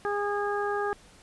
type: harmonic tone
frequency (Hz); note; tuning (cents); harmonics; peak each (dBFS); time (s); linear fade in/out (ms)
409.1; G#4; -26; 1 / 2 / 3 / 4; -29 / -32 / -34 / -35; 0.05-0.93; 0
effects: pink hiss -55 dBFS RMS until 1.22 s + resampled to 24000 Hz